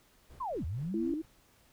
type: noise with tremolo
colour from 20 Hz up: brown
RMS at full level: -50 dBFS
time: 0.29-1.26 s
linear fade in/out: 10 ms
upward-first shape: sine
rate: 4.2 Hz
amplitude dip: 95%
type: linear two-way sweep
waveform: sine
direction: down then up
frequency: 1108.7 to 69.3 to 330.6 Hz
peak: -33 dBFS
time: 0.4-1.22 s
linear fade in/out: 10 ms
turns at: 0.65 s
type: tone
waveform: sine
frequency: 332.9 Hz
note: E4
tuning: 17 cents sharp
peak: -31 dBFS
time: 0.94-1.14 s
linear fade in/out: 2 ms
effects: pink hiss -65 dBFS RMS until 1.72 s